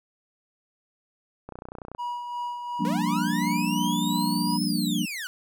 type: click train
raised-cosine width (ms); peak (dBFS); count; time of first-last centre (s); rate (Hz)
1; -24; 15; 1.49-1.949; 30.5
type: tone with tremolo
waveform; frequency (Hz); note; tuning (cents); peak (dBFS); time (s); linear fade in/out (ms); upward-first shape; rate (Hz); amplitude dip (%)
triangle; 966; B5; -39; -26; 1.98-4.58; 20; sine; 2.8; 45
type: chord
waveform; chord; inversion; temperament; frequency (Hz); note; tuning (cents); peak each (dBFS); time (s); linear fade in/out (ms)
sine; G minor seventh; third; equal with one note detuned; 174.61 / 198.05 / 233.1 / 293.7; F3 / G3 / Bb3 / D4; 0 / +18 / 0 / 0; -29; 2.79-5.06; 20
type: linear two-way sweep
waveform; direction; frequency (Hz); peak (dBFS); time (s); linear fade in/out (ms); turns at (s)
sawtooth; up then down; 450 to 5274 to 1416; -28; 2.85-5.27; 0; 4.64
effects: none